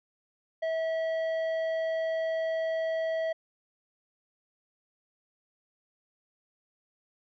triangle tone with tanh clipping, 648 Hz, E5, 30 cents flat, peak -29 dBFS, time 0.62-3.33 s, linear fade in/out 10 ms, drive 13 dB, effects none

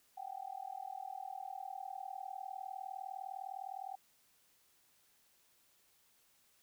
sine tone with amplitude modulation, 770 Hz, G5, 31 cents flat, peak -38 dBFS, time 0.17-3.96 s, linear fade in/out 10 ms, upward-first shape sine, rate 39.8 Hz, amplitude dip 100%, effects white hiss -71 dBFS RMS until 6.62 s

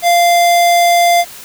square tone, 694 Hz, F5, 11 cents flat, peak -8 dBFS, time 0.02-1.25 s, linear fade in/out 50 ms, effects white hiss -33 dBFS RMS until 1.44 s

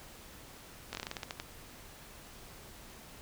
slowing click train, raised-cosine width 0.2 ms, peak -20 dBFS, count 11, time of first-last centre 0.93-1.399 s, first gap 19 ms, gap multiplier 1.19, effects pink hiss -52 dBFS RMS until 3.21 s

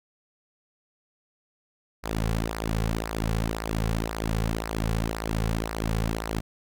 sawtooth tone with flanger, 55 Hz, A1, in tune, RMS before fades -28 dBFS, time 2.03-6.41 s, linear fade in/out 20 ms, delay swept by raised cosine 0.29 to 3.29 ms, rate 1.9 Hz, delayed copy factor -0.7, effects none

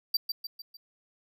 square tone with echo, 4699 Hz, D8, in tune, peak -23 dBFS, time 0.14-0.17 s, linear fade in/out 5 ms, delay 150 ms, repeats 4, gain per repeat -6 dB, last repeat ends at 0.77 s, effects none

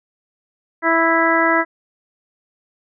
harmonic tone, 329.6 Hz, E4, in tune, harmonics 1 / 2 / 3 / 4 / 5 / 6, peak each -20 / -20 / -20 / -20 / -20 / -20 dBFS, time 0.82-1.65 s, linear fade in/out 50 ms, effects none

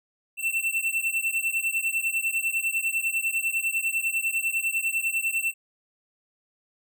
square beating tone pair, 2683 / 2693 Hz, E7 / E7, +30 / +36 cents, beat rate 10 Hz, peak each -28 dBFS, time 0.37-5.54 s, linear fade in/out 50 ms, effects none

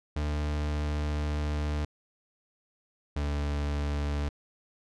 40% pulse tone pair in turn, 74.4 / 72.66 Hz, D2 / D2, +23 / -18 cents, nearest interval unison, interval 41 cents, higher first, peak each -27 dBFS, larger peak neither, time 0.16-1.85 / 3.16-4.29 s, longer first, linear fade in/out 5 ms, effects low-pass 6000 Hz 12 dB/octave

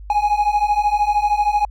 triangle beating tone pair, 823 / 836 Hz, G#5 / G#5, -16 / +11 cents, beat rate 13 Hz, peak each -17 / -15 dBFS, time 0.1-1.65 s, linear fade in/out 2 ms, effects added 50 Hz sine -33 dBFS peak until 1.7 s

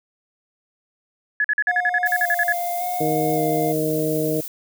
sine tone bursts, 1700 Hz, G#6, 40 cents sharp, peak -16 dBFS, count 13, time 1.4-2.524 s, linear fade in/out 2 ms, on 44 ms, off 46 ms
triangle tone with vibrato, 709 Hz, F5, 26 cents sharp, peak -21 dBFS, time 1.67-3.73 s, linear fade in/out 20 ms, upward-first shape square, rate 0.88 Hz, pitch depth 22 cents each way
violet noise, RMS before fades -32 dBFS, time 2.06-4.48 s, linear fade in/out 2 ms
harmonic tone, 155.56 Hz, D#3, in tune, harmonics 1 / 2 / 3 / 4, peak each -27 / -24 / -23 / -27 dBFS, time 3-4.41 s, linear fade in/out 10 ms
effects none

